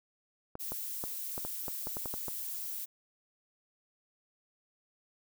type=clicks; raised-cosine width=1 ms; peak=-25 dBFS; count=11; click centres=0.554 / 0.72 / 1.039 / 1.379 / 1.45 / 1.682 / 1.871 / 1.969 / 2.058 / 2.14 / 2.283 s
type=noise; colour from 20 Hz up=violet; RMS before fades=-39 dBFS; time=0.59-2.86 s; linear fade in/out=20 ms
effects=none